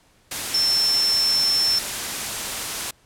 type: tone in noise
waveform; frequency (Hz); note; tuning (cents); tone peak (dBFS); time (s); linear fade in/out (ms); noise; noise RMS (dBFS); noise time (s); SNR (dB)
sine; 5360; E8; +28; -17; 0.54-1.79; 5; white; -27; 0.31-2.91; +7
effects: pink hiss -58 dBFS RMS until 3.05 s + low-pass 11000 Hz 12 dB/octave